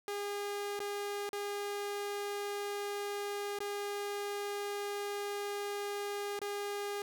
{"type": "tone with dropouts", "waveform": "sawtooth", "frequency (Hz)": 407, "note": "G#4", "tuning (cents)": -35, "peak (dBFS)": -32, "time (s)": [0.08, 7.02], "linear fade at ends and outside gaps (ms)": 1, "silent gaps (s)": [[0.792, 0.802], [1.291, 1.33], [3.588, 3.604], [6.391, 6.416]], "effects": []}